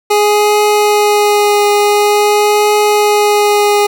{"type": "tone with vibrato", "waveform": "25% pulse", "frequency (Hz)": 415.3, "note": "G#4", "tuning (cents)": 0, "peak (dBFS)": -4, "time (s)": [0.1, 3.87], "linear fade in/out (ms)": 10, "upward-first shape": "triangle", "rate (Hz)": 0.47, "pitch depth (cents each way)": 15, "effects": []}